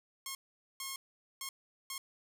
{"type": "tone bursts at uneven times", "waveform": "5% pulse", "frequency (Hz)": 1078, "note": "C#6", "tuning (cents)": -49, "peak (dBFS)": -27, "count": 4, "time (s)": [[0.26, 0.35], [0.8, 0.96], [1.41, 1.49], [1.9, 1.98]], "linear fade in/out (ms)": 2, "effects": []}